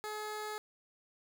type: tone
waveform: 15% pulse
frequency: 425.2 Hz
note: G#4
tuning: 41 cents sharp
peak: -32 dBFS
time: 0.04-0.58 s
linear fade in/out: 0 ms
effects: none